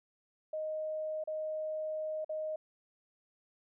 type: tone with dropouts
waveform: sine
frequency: 622.3 Hz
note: D#5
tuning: in tune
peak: -34 dBFS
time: 0.53-2.56 s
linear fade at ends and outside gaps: 5 ms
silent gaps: 1.239-1.274 / 2.246-2.293 s
effects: none